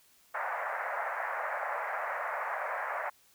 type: band-pass noise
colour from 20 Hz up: pink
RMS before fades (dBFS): -35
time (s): 0.34-3.1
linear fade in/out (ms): 10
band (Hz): 580 to 2000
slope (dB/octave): 48
effects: white hiss -64 dBFS RMS until 3.34 s